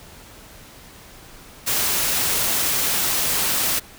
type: noise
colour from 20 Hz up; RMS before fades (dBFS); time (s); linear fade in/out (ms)
white; -21; 1.66-3.8; 20
effects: pink hiss -44 dBFS RMS until 3.98 s